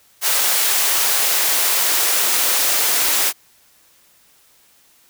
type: noise with high-pass filter sweep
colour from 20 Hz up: white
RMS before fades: -17 dBFS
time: 0.21-3.33 s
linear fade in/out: 50 ms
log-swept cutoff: 550 to 360 Hz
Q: 0.71
effects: white hiss -54 dBFS RMS until 5.09 s